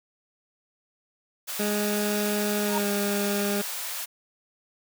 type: high-pass noise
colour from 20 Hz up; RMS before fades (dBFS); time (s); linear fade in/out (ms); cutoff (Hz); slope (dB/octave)
white; -33; 1.47-4.06; 20; 560; 24
type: tone with pitch glide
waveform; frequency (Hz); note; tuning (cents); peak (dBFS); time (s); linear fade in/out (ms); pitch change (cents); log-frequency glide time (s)
20% pulse; 207.7 to 203; G#3 to G#3; 0 to -39; -20; 1.59-3.62; 10; -39; 2.62-2.88
type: tone with exponential growth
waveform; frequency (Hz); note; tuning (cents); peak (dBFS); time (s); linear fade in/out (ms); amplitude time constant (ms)
sine; 930; A#5; -4; -23; 2.6-2.78; 1; 37
effects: none